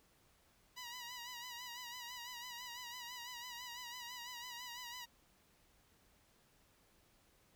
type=tone with vibrato; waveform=10% pulse; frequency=972 Hz; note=B5; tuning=28 cents flat; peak=-38 dBFS; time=0.76-5.06 s; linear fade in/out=20 ms; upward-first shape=sine; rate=6 Hz; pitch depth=60 cents each way; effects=pink hiss -71 dBFS RMS until 7.55 s